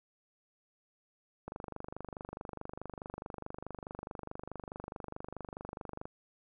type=click train; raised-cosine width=1 ms; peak=-27 dBFS; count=114; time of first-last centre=1.48-6.055 s; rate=24.7 Hz; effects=none